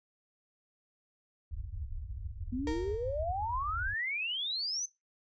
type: low-pass noise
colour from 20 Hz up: white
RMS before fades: -40 dBFS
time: 1.51-3.94 s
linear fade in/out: 5 ms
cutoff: 100 Hz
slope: 96 dB/octave
type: exponential sweep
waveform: sine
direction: up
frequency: 240.5 to 6272 Hz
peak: -32 dBFS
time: 2.52-4.86 s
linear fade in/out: 10 ms
type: tone with exponential decay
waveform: 35% pulse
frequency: 463.1 Hz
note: A#4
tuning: 11 cents flat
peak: -31 dBFS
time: 2.67-3.23 s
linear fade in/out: 2 ms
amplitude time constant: 120 ms
effects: noise-tail reverb RT60 0.2 s tail -18 dB re dry + resampled to 16000 Hz